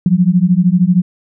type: beating tone pair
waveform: sine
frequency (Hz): 173.2 / 186.2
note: F3 / F#3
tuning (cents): -14 / +11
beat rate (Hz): 13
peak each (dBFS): -11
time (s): 0.06-1.02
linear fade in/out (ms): 2
effects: none